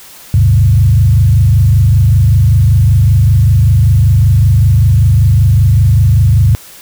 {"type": "tone with frequency modulation", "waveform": "sine", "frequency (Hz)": 101.9, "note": "G#2", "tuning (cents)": -32, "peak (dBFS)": -4, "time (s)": [0.34, 6.55], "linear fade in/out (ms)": 0, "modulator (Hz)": 25.2, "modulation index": 1.2, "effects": ["white hiss -35 dBFS RMS until 6.81 s"]}